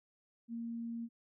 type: tone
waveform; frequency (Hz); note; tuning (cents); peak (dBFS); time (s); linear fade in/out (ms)
sine; 232.1; A#3; -7; -38; 0.48-1.09; 50
effects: none